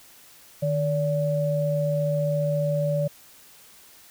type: tone pair together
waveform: sine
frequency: 152.43 / 576 Hz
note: D#3 / D5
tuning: -35 / -34 cents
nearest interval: octave + major seventh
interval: 2301 cents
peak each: -24 dBFS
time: 0.62-3.08 s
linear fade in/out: 10 ms
effects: white hiss -51 dBFS RMS until 4.1 s